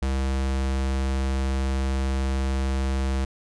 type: tone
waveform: square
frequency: 66.6 Hz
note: C2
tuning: 31 cents sharp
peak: -23 dBFS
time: 0.02-3.25 s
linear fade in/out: 5 ms
effects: resampled to 22050 Hz